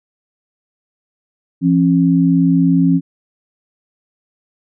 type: tone pair together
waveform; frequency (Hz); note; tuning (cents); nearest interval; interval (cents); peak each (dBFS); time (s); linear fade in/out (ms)
sine; 170.66 / 270.9; F3 / C#4; -40 / -40; minor sixth; 800; -12; 1.61-3.01; 50
effects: none